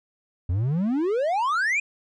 triangle exponential sweep, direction up, 82.3 to 2510 Hz, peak -19 dBFS, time 0.49-1.8 s, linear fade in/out 5 ms, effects resampled to 22050 Hz

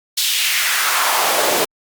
pink noise with high-pass filter sweep, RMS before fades -17 dBFS, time 0.17-1.65 s, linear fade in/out 10 ms, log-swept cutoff 3900 to 390 Hz, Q 1.9, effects Opus 48 kbps

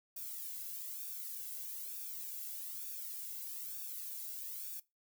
violet noise with flanger, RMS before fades -44 dBFS, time 0.16-4.8 s, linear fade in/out 5 ms, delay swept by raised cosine 0.97 to 1.68 ms, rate 1.1 Hz, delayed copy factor -0.9, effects noise-tail reverb RT60 0.2 s tail -19 dB re dry

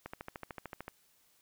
click train, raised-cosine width 0.5 ms, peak -26 dBFS, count 12, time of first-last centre 0.06-0.881 s, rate 13.4 Hz, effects white hiss -69 dBFS RMS until 1.41 s

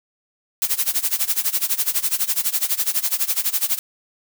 blue noise with tremolo, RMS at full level -18 dBFS, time 0.62-3.79 s, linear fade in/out 0 ms, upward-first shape sine, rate 12 Hz, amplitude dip 90%, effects none

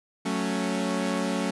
sawtooth chord, F# minor, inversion none, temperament equal with one note detuned, 185 / 221 / 277.2 Hz, F#3 / A3 / C#4, 0 / +8 / 0 cents, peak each -26 dBFS, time 0.25-1.51 s, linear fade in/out 10 ms, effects resampled to 24000 Hz

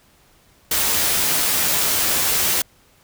white noise with comb filter, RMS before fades -19 dBFS, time 0.71-2.62 s, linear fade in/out 5 ms, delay 13 ms, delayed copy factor +0.5, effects pink hiss -55 dBFS RMS until 3.03 s

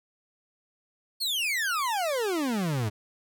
40% pulse exponential sweep, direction down, 4490 to 100 Hz, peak -25 dBFS, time 1.2-2.9 s, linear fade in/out 20 ms, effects none

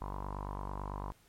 sawtooth tone with low-pass filter, 49 Hz, G1, in tune, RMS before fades -40 dBFS, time 0.01-1.12 s, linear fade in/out 0 ms, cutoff 1000 Hz, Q 8, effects pink hiss -66 dBFS RMS until 1.28 s + MP3 64 kbps

